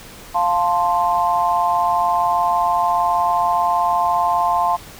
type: chord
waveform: sine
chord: F major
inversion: none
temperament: equal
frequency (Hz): 698.5 / 880 / 1046.5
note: F5 / A5 / C6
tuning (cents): 0 / 0 / 0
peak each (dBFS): -19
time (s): 0.34-4.77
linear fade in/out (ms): 20
effects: pink hiss -39 dBFS RMS until 4.99 s